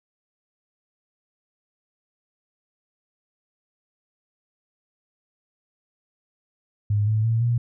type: tone with pitch steps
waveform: sine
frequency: 103.83 / 108.68 / 113.75 / 119.06 Hz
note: G#2 / A2 / A#2 / A#2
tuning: 0 / -21 / -42 / +37 cents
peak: -18 dBFS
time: 6.9-7.58 s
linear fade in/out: 5 ms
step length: 170 ms
effects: none